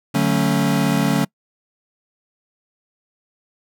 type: chord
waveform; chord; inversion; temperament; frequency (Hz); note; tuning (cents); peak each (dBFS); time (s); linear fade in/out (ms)
square; D major seventh; none; equal with one note detuned; 146.83 / 185 / 222.2 / 277.2; D3 / F#3 / A3 / C#4; 0 / 0 / +17 / 0; -22; 0.14-1.25; 10
effects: noise-tail reverb RT60 0.1 s tail -26 dB re dry